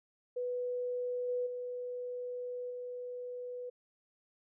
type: tone with level steps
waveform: sine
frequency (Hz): 493.9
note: B4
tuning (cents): 0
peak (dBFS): -33 / -31 / -37 / -39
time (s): 0.36-3.7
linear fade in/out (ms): 10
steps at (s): 1.28 / 1.46 / 2.7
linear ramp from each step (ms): 10
effects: none